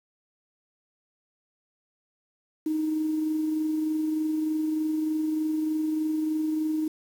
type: tone with amplitude modulation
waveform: sine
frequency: 311.1 Hz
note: D#4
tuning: in tune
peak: -22 dBFS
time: 2.66-6.88 s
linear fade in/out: 5 ms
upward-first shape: sine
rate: 23.3 Hz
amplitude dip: 30%
effects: tanh soft clip ceiling -18 dBFS + 8-bit